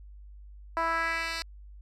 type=tone with band-pass filter sweep; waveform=10% pulse; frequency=329.6 Hz; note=E4; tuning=in tune; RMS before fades=-30 dBFS; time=0.77-1.42 s; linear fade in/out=0 ms; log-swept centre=950 to 4100 Hz; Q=1.7; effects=added 50 Hz sine -45 dBFS peak until 1.81 s